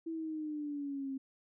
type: exponential sweep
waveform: sine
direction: down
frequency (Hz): 329.7 to 266.1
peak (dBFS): -36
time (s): 0.06-1.18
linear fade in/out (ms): 10
effects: none